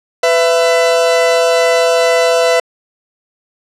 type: tone pair together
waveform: 40% pulse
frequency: 500.8 / 667 Hz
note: B4 / E5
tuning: +24 / +20 cents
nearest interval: perfect fourth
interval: 496 cents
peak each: -11 dBFS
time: 0.23-2.6 s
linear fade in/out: 5 ms
effects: low-pass 8000 Hz 12 dB/octave